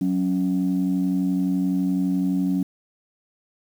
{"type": "tone pair together", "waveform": "sine", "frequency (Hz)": [185, 276.8], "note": ["F#3", "C#4"], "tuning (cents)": [0, -2], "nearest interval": "perfect fifth", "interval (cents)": 698, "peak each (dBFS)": -21, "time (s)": [0.01, 2.63], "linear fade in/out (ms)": 5, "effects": ["tanh soft clip ceiling -14 dBFS", "8-bit"]}